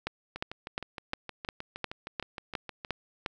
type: two click trains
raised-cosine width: 0.3 ms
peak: -15 / -22 dBFS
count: 10 / 17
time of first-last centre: 0.07-3.261 / 0.36-2.848 s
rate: 2.82 / 6.43 Hz
effects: none